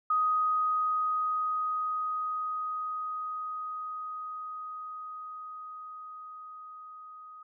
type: tone with level ramp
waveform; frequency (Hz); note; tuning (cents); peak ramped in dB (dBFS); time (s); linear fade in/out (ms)
sine; 1251; D#6; +9; -23 to -45; 0.1-7.43; 5
effects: none